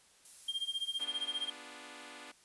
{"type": "noise", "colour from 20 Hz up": "violet", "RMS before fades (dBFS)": -49, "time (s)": [0.25, 1.04], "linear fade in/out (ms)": 2}
{"type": "tone with tremolo", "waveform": "triangle", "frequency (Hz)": 3200, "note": "G7", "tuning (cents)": 35, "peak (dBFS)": -30, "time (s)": [0.48, 1.5], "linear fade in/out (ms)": 5, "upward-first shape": "sine", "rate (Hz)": 15, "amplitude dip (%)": 90}
{"type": "chord", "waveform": "5% pulse", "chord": "B diminished seventh", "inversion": "none", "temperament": "equal", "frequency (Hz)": [246.9, 293.7, 349.2, 415.3], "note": ["B3", "D4", "F4", "Ab4"], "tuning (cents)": [0, 0, 0, 0], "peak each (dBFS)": [-42, -40, -45, -46], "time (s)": [0.99, 2.32], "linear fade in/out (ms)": 10}
{"effects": ["white hiss -64 dBFS RMS until 2.44 s", "resampled to 24000 Hz"]}